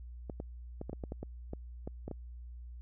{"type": "clicks", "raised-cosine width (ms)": 2, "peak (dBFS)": -26, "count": 12, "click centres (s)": [0.298, 0.401, 0.814, 0.896, 0.931, 1.038, 1.121, 1.23, 1.534, 1.875, 2.08, 2.113], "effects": ["added 60 Hz sine -44 dBFS peak until 2.81 s"]}